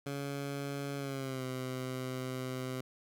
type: tone with pitch glide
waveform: 15% pulse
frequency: 140.6 to 128.93 Hz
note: C#3 to C3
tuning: +25 to -25 cents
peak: -30 dBFS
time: 0.06-2.81 s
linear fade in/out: 5 ms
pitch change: -150 cents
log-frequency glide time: 0.97-1.45 s
effects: none